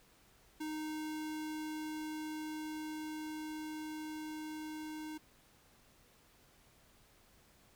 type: tone with level ramp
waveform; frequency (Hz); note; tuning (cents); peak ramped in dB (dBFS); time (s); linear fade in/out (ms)
square; 309.2; D#4; -11; -39 to -43; 0.6-5.18; 10
effects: pink hiss -66 dBFS RMS until 7.75 s